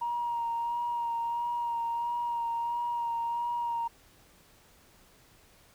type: tone with vibrato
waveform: sine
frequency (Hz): 942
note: A#5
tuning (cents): +18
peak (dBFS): -28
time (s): 0.01-3.88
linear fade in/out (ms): 10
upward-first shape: sine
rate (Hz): 1.5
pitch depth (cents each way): 22
effects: tanh soft clip ceiling -24 dBFS + pink hiss -60 dBFS RMS until 5.74 s